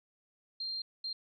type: tone bursts at uneven times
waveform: sine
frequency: 4186 Hz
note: C8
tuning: in tune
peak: -35 dBFS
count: 2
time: 0.6-0.82 / 1.04-1.13 s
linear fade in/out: 5 ms
effects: none